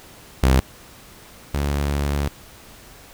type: tone pair in turn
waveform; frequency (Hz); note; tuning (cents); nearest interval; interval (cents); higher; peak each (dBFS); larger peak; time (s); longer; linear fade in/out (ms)
sawtooth; 65.41 / 71.52; C2 / D2; 0 / -45; major second; 155; second; -9 / -16; first; 0.43-0.6 / 1.54-2.28; second; 0
effects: pink hiss -45 dBFS RMS until 3.13 s